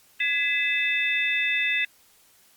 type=tone cluster; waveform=sine; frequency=1679 / 2014 / 2612 / 3573 Hz; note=G#6 / B6 / E7 / A7; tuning=+18 / +33 / -17 / +26 cents; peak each=-32 / -25 / -25 / -32 dBFS; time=0.2-1.85 s; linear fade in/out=5 ms; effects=white hiss -58 dBFS RMS until 2.56 s + Opus 48 kbps